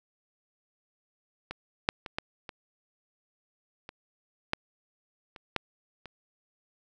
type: clicks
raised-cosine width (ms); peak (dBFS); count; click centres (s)
0.3; -20 / -6 / -22 / -14 / -23 / -25 / -10 / -29 / -11 / -27; 10; 1.51 / 1.889 / 2.062 / 2.185 / 2.492 / 3.891 / 4.534 / 5.362 / 5.563 / 6.057
effects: none